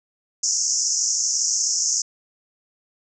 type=band-pass noise; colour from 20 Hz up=white; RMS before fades=-22 dBFS; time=0.43-2.02 s; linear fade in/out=5 ms; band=5300 to 7100 Hz; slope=96 dB/octave; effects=none